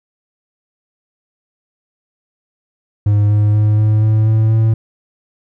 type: tone with pitch steps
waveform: triangle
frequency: 103.5 / 104.76 / 106.04 / 107.34 / 108.65 / 109.97 / 111.31 Hz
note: G#2 / G#2 / G#2 / A2 / A2 / A2 / A2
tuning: -5 / +16 / +37 / -42 / -21 / 0 / +20 cents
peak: -7 dBFS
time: 3.06-4.74 s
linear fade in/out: 5 ms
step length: 240 ms
effects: none